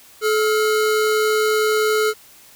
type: tone pair together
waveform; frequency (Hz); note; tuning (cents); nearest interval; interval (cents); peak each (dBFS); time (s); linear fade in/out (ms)
square; 430.8 / 1403; A4 / F6; -37 / +8; octave + minor sixth; 2045; -17 / -24; 0.21-2.14; 50
effects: white hiss -47 dBFS RMS until 2.55 s